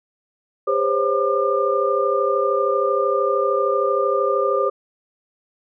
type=tone cluster; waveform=sine; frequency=401.6 / 514 / 547 / 1201 Hz; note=G4 / C5 / C#5 / D6; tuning=+42 / -31 / -23 / +38 cents; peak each=-22 dBFS; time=0.67-4.7 s; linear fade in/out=10 ms; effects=none